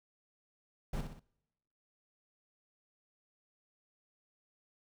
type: noise with echo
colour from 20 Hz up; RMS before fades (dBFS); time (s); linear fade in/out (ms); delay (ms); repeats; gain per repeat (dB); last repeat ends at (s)
brown; -36; 0.93-1.01; 5; 62; 3; -6; 1.196
effects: noise-tail reverb RT60 1.0 s tail -26 dB re dry